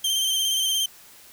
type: tone with vibrato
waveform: sawtooth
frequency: 3136 Hz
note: G7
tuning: in tune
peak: -18 dBFS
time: 0.04-0.86 s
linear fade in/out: 5 ms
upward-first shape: square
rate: 17 Hz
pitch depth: 28 cents each way
effects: white hiss -49 dBFS RMS until 1.32 s